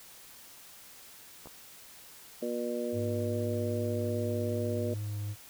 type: clicks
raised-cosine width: 1 ms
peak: -33 dBFS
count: 2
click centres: 1.458 / 1.472 s
type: harmonic tone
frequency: 120 Hz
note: B2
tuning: 49 cents flat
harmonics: 2 / 3 / 4 / 5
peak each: -36 / -37 / -36 / -37 dBFS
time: 2.42-4.94 s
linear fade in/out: 5 ms
type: tone with vibrato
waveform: triangle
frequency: 103.83 Hz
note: G#2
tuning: in tune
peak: -31 dBFS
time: 2.92-5.36 s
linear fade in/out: 50 ms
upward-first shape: sine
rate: 2.5 Hz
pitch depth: 12 cents each way
effects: white hiss -52 dBFS RMS until 5.49 s